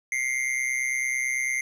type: tone with amplitude modulation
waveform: square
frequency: 2100 Hz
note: C7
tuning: 6 cents sharp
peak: -22 dBFS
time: 0.12-1.61 s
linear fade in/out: 2 ms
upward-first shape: sine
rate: 129 Hz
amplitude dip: 70%
effects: low-pass 11000 Hz 12 dB/octave + 9-bit